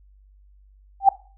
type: tone with exponential growth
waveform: sine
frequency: 784 Hz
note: G5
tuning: in tune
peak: -5 dBFS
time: 1-1.09 s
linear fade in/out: 5 ms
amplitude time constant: 18 ms
effects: noise-tail reverb RT60 0.4 s tail -19 dB re dry + added 49 Hz sine -50 dBFS peak until 1.37 s